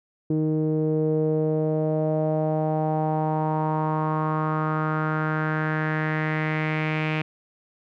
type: tone with low-pass filter sweep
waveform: sawtooth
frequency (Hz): 155.56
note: D#3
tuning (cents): 0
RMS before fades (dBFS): -24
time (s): 0.3-7.22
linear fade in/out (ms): 5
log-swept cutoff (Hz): 370 to 2500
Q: 4.2
effects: none